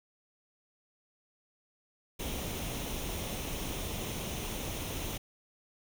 pink noise with comb filter, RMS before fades -37 dBFS, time 2.19-5.18 s, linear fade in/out 10 ms, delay 0.32 ms, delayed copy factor +0.5, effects none

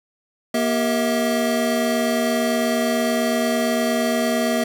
square tone cluster, 237.9 / 389.2 / 467.6 / 645 Hz, A#3 / G4 / A#4 / E5, +35 / -12 / +5 / -38 cents, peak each -22 / -30 / -29 / -23 dBFS, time 0.54-4.64 s, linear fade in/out 5 ms, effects none

